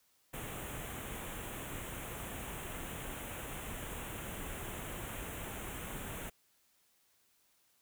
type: band-stop noise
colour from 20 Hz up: pink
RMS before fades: -43 dBFS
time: 0.33-6.3 s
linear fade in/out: 10 ms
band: 3400 to 6800 Hz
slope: 48 dB/octave
effects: white hiss -72 dBFS RMS until 7.81 s